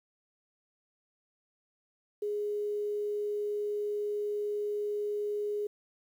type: tone with quantisation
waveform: sine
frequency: 415.3 Hz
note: G#4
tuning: in tune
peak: -30 dBFS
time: 2.22-5.67 s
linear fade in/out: 5 ms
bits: 10
effects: none